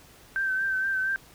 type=tone with vibrato; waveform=sine; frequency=1553 Hz; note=G6; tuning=17 cents flat; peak=-24 dBFS; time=0.36-1.16 s; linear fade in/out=0 ms; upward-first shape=sine; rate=4.3 Hz; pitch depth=32 cents each way; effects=pink hiss -53 dBFS RMS until 1.34 s